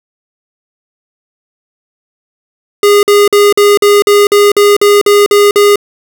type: tone bursts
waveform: square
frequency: 409.3 Hz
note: G#4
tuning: 25 cents flat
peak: -4 dBFS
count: 12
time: 2.83-5.758 s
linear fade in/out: 2 ms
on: 200 ms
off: 48 ms
effects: none